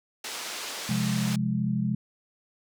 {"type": "band-pass noise", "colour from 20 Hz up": "white", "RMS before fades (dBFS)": -36, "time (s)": [0.24, 1.36], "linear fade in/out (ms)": 5, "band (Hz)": [320, 6300], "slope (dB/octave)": 12}
{"type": "chord", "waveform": "sine", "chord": "F minor", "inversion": "second", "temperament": "equal", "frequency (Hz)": [130.81, 174.61, 207.7], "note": ["C3", "F3", "Ab3"], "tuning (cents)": [0, 0, 0], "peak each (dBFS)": [-29, -30, -27], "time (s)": [0.89, 1.95], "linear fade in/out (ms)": 5}
{"effects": []}